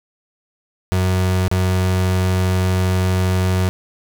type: tone with dropouts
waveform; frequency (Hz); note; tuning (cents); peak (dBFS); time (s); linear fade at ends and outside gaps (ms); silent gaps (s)
35% pulse; 92.5; F#2; 0; -13; 0.92-3.69; 0; 1.481-1.514
effects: none